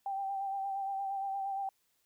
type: tone with vibrato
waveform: sine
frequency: 784 Hz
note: G5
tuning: in tune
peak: -33 dBFS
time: 0.06-1.69 s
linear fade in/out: 2 ms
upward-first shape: sine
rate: 8.6 Hz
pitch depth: 29 cents each way
effects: white hiss -75 dBFS RMS until 2.05 s